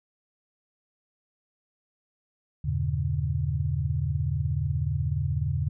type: chord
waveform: sine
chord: E diminished seventh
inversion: none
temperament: just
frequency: 82.41 / 98.89 / 118.67 / 142.4 Hz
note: E2 / G2 / Bb2 / Db3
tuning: 0 / +16 / +31 / +47 cents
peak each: -29 / -32 / -32 / -28 dBFS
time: 2.64-5.69 s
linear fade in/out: 10 ms
effects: none